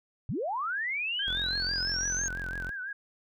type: linear sweep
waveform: sine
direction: up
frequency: 87.1 to 6560 Hz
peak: -29 dBFS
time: 0.29-2.28 s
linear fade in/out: 0 ms
type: tone with vibrato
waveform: sine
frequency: 1568 Hz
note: G6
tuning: in tune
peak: -34 dBFS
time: 1.19-2.93 s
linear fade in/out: 5 ms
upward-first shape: triangle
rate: 6 Hz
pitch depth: 120 cents each way
type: tone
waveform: sawtooth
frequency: 43.96 Hz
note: F1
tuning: 12 cents sharp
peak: -34 dBFS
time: 1.27-2.7 s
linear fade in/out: 0 ms
effects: none